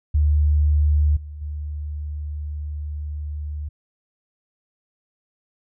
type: tone with level steps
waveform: sine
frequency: 74.5 Hz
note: D2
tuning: 25 cents sharp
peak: -14 / -32 / -26 dBFS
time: 0.14-3.69 s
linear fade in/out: 10 ms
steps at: 1.16 / 1.41 s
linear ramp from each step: 10 ms
effects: none